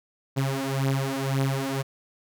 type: beating tone pair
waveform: sawtooth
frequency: 134.5 / 136.4 Hz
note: C3 / C#3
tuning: +48 / -28 cents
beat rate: 1.9 Hz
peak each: -23 dBFS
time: 0.36-1.83 s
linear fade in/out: 20 ms
effects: none